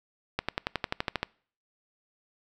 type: accelerating click train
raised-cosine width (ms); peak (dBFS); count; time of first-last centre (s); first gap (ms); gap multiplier
0.3; -11; 11; 0.39-1.23; 96; 0.97
effects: noise-tail reverb RT60 0.5 s tail -25 dB re dry